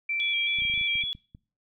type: tone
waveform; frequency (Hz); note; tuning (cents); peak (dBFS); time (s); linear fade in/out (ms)
sine; 2342; D7; -5; -26; 0.09-1.03; 5
type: tone with vibrato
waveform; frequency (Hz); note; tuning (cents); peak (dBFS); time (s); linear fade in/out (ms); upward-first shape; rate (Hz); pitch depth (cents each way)
sine; 3323; G#7; 0; -28; 0.2-1.13; 0; square; 3.7; 29
type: clicks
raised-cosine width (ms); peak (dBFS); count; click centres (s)
5; -33; 11; 0.587 / 0.621 / 0.652 / 0.699 / 0.739 / 0.777 / 0.812 / 0.955 / 1.038 / 1.151 / 1.349
effects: noise-tail reverb RT60 0.4 s tail -23 dB re dry